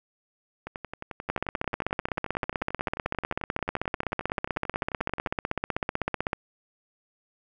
two click trains, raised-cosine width 0.5 ms, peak -11 / -20 dBFS, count 81 / 53, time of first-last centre 1.3-6.331 / 0.67-5.272 s, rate 15.9 / 11.3 Hz, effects none

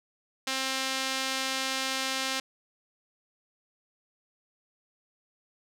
sawtooth tone with band-pass filter, 264.8 Hz, C4, 21 cents sharp, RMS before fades -31 dBFS, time 0.47-2.4 s, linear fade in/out 5 ms, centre 4200 Hz, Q 0.76, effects none

